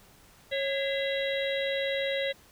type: harmonic tone with a mistuned harmonic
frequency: 549 Hz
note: C#5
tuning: 17 cents flat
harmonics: 1 / 3 / 4 / 5 / 6 / 7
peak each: -29 / -40 / -34 / -42 / -39 / -37 dBFS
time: 0.51-2.33 s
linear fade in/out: 20 ms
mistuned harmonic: 4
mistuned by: -140 cents
effects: pink hiss -57 dBFS RMS until 2.51 s